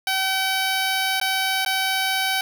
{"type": "tone with dropouts", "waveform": "10% pulse", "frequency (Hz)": 765, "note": "G5", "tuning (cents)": -42, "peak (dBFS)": -12, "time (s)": [0.07, 2.41], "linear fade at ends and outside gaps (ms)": 2, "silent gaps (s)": [[1.2, 1.213], [1.649, 1.661]], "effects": []}